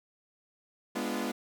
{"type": "chord", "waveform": "sawtooth", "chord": "G# diminished seventh", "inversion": "none", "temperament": "equal with one note detuned", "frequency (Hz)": [207.7, 246.9, 293.7, 344.8], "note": ["G#3", "B3", "D4", "F4"], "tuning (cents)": [0, 0, 0, -22], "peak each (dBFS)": [-33, -31, -35, -34], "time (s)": [0.95, 1.32], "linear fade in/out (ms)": 10, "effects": []}